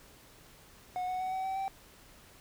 triangle tone with pitch steps, 730 / 738.9 / 747.9 / 757.1 / 766.3 / 775.6 Hz, F#5 / F#5 / F#5 / F#5 / G5 / G5, -24 / -3 / +18 / +40 / -40 / -19 cents, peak -30 dBFS, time 0.96-1.68 s, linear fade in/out 0 ms, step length 120 ms, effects pink hiss -57 dBFS RMS until 2.4 s

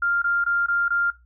sine tone bursts, 1397 Hz, F6, in tune, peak -19 dBFS, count 5, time 0.02-1.104 s, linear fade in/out 5 ms, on 200 ms, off 21 ms, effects noise-tail reverb RT60 0.2 s tail -18 dB re dry + added 60 Hz sine -52 dBFS peak until 1.25 s

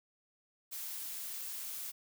blue noise, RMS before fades -42 dBFS, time 0.71-1.92 s, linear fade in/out 20 ms, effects none

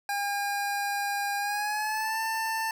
25% pulse tone with pitch glide, 808 to 891.4 Hz, G#5 to A5, -48 to +22 cents, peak -24 dBFS, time 0.09-2.71 s, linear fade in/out 2 ms, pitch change +170 cents, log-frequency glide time 1.38-2.2 s, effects none

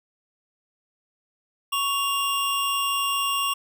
square tone pair together, 1111.7 / 2794 Hz, C#6 / F7, +5 / 0 cents, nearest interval octave + major third, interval 1595 cents, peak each -26 dBFS, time 1.72-3.54 s, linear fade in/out 10 ms, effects none

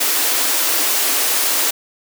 white high-pass noise, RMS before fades -17 dBFS, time 0-1.71 s, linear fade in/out 10 ms, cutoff 260 Hz, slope 96 dB/octave, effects none

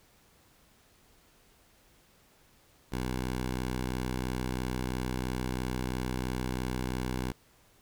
10% pulse tone, 63 Hz, B1, 35 cents sharp, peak -23 dBFS, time 2.92-7.32 s, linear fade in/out 5 ms, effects pink hiss -63 dBFS RMS until 7.81 s

